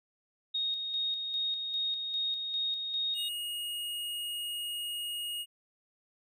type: tone with tremolo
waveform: sine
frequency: 3729 Hz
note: A#7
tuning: in tune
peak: -29 dBFS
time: 0.54-3.29 s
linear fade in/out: 10 ms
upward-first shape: square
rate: 2.5 Hz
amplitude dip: 40%
type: tone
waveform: square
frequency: 2870 Hz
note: F7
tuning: 47 cents sharp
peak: -35 dBFS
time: 3.14-5.46 s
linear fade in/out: 50 ms
effects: none